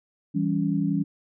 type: chord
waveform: sine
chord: C# diminished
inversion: first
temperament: equal with one note detuned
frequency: 164.81 / 196 / 280.6 Hz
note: E3 / G3 / C#4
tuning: 0 / 0 / +21 cents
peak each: -26 dBFS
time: 0.34-1.04 s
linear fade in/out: 20 ms
effects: none